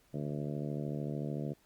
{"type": "harmonic tone", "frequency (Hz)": 73.42, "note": "D2", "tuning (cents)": 0, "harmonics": [2, 3, 4, 5, 6, 7, 8, 9], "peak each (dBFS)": [-37, -41, -43, -45, -47, -48, -49, -50], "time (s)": [0.13, 1.54], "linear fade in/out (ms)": 20, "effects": ["pink hiss -68 dBFS RMS until 1.65 s", "Opus 48 kbps"]}